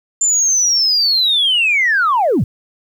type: linear sweep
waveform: sine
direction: down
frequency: 7250 to 74.6 Hz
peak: -10 dBFS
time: 0.21-2.44 s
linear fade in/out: 5 ms
effects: tanh soft clip ceiling -7 dBFS + 8-bit